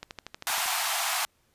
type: click train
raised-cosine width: 0.2 ms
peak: -20 dBFS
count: 9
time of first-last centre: 0.03-0.66 s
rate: 12.7 Hz
type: high-pass noise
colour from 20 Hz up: pink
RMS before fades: -28 dBFS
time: 0.47-1.25 s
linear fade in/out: 0 ms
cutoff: 670 Hz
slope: 96 dB/octave
effects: pink hiss -68 dBFS RMS until 1.54 s + resampled to 32000 Hz

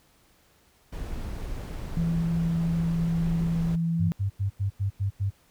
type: noise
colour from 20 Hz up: brown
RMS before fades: -34 dBFS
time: 0.92-3.76 s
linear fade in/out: 10 ms
type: tone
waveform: sine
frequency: 166.6 Hz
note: E3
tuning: 19 cents sharp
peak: -23 dBFS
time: 1.97-4.12 s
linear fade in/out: 0 ms
type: tone bursts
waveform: sine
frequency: 98.8 Hz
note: G2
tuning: 14 cents sharp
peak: -23 dBFS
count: 7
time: 3.99-5.306 s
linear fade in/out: 20 ms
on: 110 ms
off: 91 ms
effects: pink hiss -62 dBFS RMS until 5.5 s

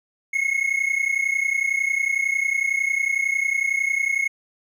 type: tone pair together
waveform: triangle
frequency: 2161 / 2192 Hz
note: C#7 / C#7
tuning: -45 / -20 cents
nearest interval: unison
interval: 25 cents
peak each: -21 dBFS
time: 0.33-4.28 s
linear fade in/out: 10 ms
effects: none

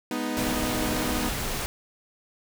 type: chord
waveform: sawtooth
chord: G# minor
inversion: none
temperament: equal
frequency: 207.7 / 246.9 / 311.1 Hz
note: G#3 / B3 / D#4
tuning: 0 / 0 / 0 cents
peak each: -32 / -26 / -27 dBFS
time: 0.11-1.29 s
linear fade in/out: 2 ms
type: noise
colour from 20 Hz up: pink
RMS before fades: -30 dBFS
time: 0.37-1.66 s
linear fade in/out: 0 ms
effects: none

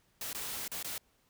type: noise with dropouts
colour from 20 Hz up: white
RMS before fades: -39 dBFS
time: 0.21-0.98 s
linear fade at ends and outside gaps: 2 ms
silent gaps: 0.33-0.347 / 0.679-0.716 / 0.828-0.845 s
effects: pink hiss -71 dBFS RMS until 1.29 s

